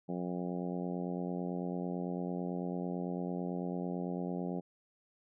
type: harmonic tone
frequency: 89 Hz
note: F2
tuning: 33 cents sharp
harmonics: 2 / 3 / 4 / 5 / 6 / 7 / 8 / 9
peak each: -37 / -41 / -43 / -45 / -47 / -48 / -49 / -50 dBFS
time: 0.08-4.61 s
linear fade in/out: 20 ms
effects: none